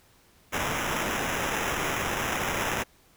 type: noise with sample-and-hold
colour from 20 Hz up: blue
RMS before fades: -29 dBFS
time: 0.52-2.84 s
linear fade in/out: 20 ms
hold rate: 4410 Hz
effects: pink hiss -60 dBFS RMS until 3.16 s